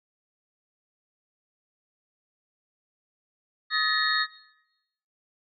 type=tone cluster; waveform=sine; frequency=1262 / 1739 / 1884 / 3729 / 4287 Hz; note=D#6 / A6 / A#6 / A#7 / C8; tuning=+24 / -21 / +18 / 0 / +41 cents; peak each=-29 dBFS; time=3.7-4.27 s; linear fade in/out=50 ms; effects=noise-tail reverb RT60 0.9 s tail -17 dB re dry